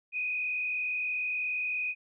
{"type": "tone with frequency modulation", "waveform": "sine", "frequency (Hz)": 2489, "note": "D#7", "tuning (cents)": 0, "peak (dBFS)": -29, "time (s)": [0.12, 1.95], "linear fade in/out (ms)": 50, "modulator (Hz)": 43, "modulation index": 1.1, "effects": []}